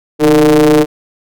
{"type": "ring-modulated tone", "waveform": "square", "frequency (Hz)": 73.42, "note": "D2", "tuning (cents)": 0, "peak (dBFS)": -3, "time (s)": [0.19, 0.86], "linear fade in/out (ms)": 50, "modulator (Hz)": 381, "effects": []}